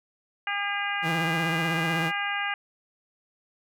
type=harmonic tone; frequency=404.6 Hz; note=G#4; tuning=45 cents flat; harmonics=2 / 3 / 4 / 5 / 6 / 7; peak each=-33 / -35 / -31 / -33 / -35 / -36 dBFS; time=0.47-2.54 s; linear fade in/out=2 ms
type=tone with vibrato; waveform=sawtooth; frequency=164.81 Hz; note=E3; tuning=in tune; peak=-23 dBFS; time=1.02-2.12 s; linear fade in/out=50 ms; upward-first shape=sine; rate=16 Hz; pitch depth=71 cents each way
effects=none